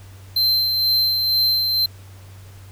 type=tone with tremolo; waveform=square; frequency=4112 Hz; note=C8; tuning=31 cents flat; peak=-15 dBFS; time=0.36-1.86 s; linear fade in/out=5 ms; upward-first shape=sine; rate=2.1 Hz; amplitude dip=35%; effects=added 96 Hz sine -39 dBFS peak until 2.71 s + pink hiss -49 dBFS RMS until 2.71 s